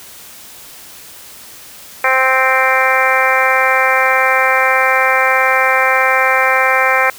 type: harmonic tone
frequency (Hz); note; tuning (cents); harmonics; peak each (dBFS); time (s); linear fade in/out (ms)
261.6; C4; 0; 2 / 3 / 4 / 5 / 6 / 7 / 8 / 9; -18 / -18 / -18 / -18 / -18 / -18 / -18 / -18; 2.04-7.1; 2
effects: white hiss -36 dBFS RMS until 7.18 s